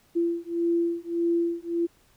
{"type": "beating tone pair", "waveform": "sine", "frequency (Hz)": [338.9, 340.6], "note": ["E4", "F4"], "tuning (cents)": [48, -43], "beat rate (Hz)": 1.7, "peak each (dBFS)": -26, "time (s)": [0.15, 1.87], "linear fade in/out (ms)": 20, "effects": ["pink hiss -62 dBFS RMS until 2.16 s"]}